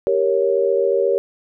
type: chord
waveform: sine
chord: G diminished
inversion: none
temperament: equal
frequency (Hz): 392 / 466.2 / 554.4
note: G4 / Bb4 / Db5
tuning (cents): 0 / 0 / 0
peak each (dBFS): -19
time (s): 0.07-1.18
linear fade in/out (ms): 0
effects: none